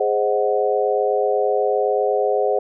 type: chord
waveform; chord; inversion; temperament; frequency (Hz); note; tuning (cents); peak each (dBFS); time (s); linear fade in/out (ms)
sine; Ab dominant seventh; none; equal; 415.3 / 523.3 / 622.3 / 740; Ab4 / C5 / Eb5 / Gb5; 0 / 0 / 0 / 0; -20 / -21 / -24 / -23; 0-2.59; 5
effects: none